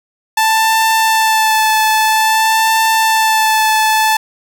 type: tone with vibrato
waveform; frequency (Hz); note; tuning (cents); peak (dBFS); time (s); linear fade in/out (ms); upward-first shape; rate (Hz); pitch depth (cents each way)
sawtooth; 880; A5; 0; -6; 0.37-4.17; 5; sine; 0.51; 18
effects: none